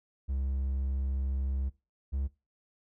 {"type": "tone pair in turn", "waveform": "triangle", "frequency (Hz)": [67, 68.25], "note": ["C2", "C#2"], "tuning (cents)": [42, -26], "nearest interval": "unison", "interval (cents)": 32, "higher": "second", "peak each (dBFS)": -27, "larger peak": "neither", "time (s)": [[0.28, 1.7], [2.12, 2.28]], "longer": "first", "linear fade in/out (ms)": 20, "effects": ["noise-tail reverb RT60 0.3 s tail -21 dB re dry"]}